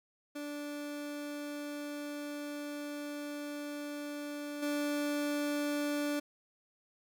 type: tone with level steps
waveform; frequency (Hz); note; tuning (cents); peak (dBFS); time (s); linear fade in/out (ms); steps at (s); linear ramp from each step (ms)
30% pulse; 292; D4; -10; -36 / -29; 0.35-6.2; 10; 4.62; 10
effects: none